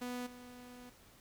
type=tone with level steps; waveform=sawtooth; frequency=246.9 Hz; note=B3; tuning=in tune; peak=-35 / -47 dBFS; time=0.01-0.9 s; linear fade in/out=10 ms; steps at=0.26 s; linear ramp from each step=10 ms; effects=pink hiss -62 dBFS RMS until 1.2 s